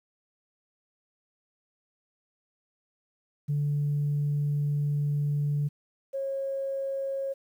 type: tone pair in turn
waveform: sine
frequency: 145.6 / 544 Hz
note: D3 / C#5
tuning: -15 / -33 cents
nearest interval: octave + major seventh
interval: 2282 cents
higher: second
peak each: -23 / -28 dBFS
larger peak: first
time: 3.48-5.69 / 6.13-7.34 s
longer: first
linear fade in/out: 20 ms
effects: tanh soft clip ceiling -21 dBFS + 10-bit